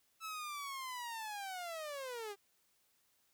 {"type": "linear sweep", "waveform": "sawtooth", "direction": "down", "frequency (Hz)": [1318.5, 391], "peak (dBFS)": -38, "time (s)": [0.2, 2.36], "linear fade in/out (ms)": 50, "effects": ["white hiss -75 dBFS RMS until 3.33 s"]}